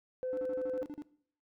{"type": "tone", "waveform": "sine", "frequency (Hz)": 511, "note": "C5", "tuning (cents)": -41, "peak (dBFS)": -32, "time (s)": [0.23, 0.83], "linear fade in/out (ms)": 0}
{"type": "tone bursts", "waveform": "triangle", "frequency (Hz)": 294.6, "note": "D4", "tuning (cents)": 6, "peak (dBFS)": -37, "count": 9, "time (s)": [0.33, 1.021], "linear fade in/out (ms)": 0, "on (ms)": 43, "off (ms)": 38}
{"effects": ["noise-tail reverb RT60 0.6 s tail -19 dB re dry", "tanh soft clip ceiling -29 dBFS"]}